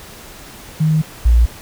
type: tone pair in turn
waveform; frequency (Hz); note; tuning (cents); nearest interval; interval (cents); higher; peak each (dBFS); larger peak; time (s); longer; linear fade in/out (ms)
sine; 156.4 / 58.36; D#3 / A#1; +9 / +3; octave + perfect fourth; 1706; first; -11 / -7; second; 0.8-1.02 / 1.25-1.46; first; 10
effects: pink hiss -37 dBFS RMS until 1.61 s